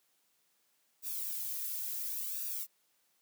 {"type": "noise with flanger", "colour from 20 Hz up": "violet", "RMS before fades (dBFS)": -38, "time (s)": [1.02, 2.67], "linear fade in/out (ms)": 50, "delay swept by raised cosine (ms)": [0.94, 2.44], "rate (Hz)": 0.71, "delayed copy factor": -0.9, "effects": ["white hiss -74 dBFS RMS until 3.21 s", "high-pass 150 Hz 12 dB/octave"]}